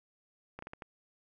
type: slowing click train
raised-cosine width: 0.5 ms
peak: -28 dBFS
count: 5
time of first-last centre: 0.59-0.822 s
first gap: 34 ms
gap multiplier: 1.37
effects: none